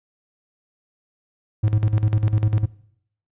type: tone with tremolo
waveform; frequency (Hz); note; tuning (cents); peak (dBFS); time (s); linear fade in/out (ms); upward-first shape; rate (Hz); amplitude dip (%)
triangle; 106.5; G#2; +44; -12; 1.63-2.66; 10; square; 10; 70
effects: noise-tail reverb RT60 0.7 s tail -21 dB re dry + resampled to 8000 Hz